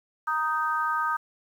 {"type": "chord", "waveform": "sine", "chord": "Eb major", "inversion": "second", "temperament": "just", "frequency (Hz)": [933.4, 1244.5, 1555.6], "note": ["Bb5", "Eb6", "G6"], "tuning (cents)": [2, 0, -14], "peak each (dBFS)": [-30, -26, -30], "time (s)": [0.27, 1.17], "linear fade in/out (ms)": 10, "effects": ["9-bit"]}